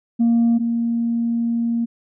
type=tone pair in turn; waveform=sine; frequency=233.1 / 233.1 Hz; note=A#3 / A#3; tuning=0 / 0 cents; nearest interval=unison; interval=0 cents; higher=neither; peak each=-11 / -17 dBFS; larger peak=first; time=0.19-0.59 / 0.59-1.86 s; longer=second; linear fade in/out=20 ms; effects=tanh soft clip ceiling -11 dBFS